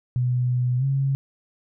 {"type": "tone with pitch glide", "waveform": "sine", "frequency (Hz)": [124.4, 136.45], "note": ["B2", "C#3"], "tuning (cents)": [13, -27], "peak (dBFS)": -19, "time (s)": [0.16, 1.15], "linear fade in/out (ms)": 0, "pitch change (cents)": 160, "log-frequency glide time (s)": [0.78, 0.84], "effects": []}